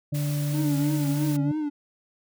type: harmonic tone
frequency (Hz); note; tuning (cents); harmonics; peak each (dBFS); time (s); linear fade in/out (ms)
146; D3; -10; 1 / 2 / 4; -24 / -35 / -40; 0.12-1.52; 10
type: noise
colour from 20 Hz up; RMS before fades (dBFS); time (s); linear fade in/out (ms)
white; -39; 0.14-1.37; 10
type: tone with vibrato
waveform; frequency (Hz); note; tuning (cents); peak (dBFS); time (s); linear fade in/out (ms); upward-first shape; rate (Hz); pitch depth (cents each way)
triangle; 293.7; D4; 0; -23; 0.53-1.7; 20; triangle; 3.1; 110
effects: none